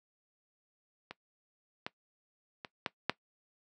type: clicks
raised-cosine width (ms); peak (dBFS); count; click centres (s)
0.3; -26 / -20 / -25 / -15 / -11; 5; 1.11 / 1.865 / 2.648 / 2.862 / 3.096
effects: noise-tail reverb RT60 0.1 s tail -19 dB re dry + high-pass 150 Hz 12 dB/octave